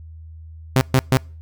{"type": "tone bursts", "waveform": "sawtooth", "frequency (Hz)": 130.81, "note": "C3", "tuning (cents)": 0, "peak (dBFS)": -8, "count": 3, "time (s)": [0.76, 1.17], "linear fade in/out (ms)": 0, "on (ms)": 50, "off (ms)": 130, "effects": ["noise-tail reverb RT60 0.4 s tail -26 dB re dry", "added 80 Hz sine -36 dBFS peak until 1.41 s"]}